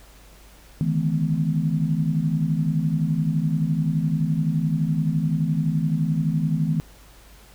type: tone cluster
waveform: sine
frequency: 148.9 / 160.6 / 215 / 250.2 Hz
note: D3 / E3 / A3 / B3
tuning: +24 / -45 / -40 / +23 cents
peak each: -27 / -21 / -28 / -30 dBFS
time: 0.81-6.8 s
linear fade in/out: 0 ms
effects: added 50 Hz sine -48 dBFS peak until 7.54 s + pink hiss -51 dBFS RMS until 7.54 s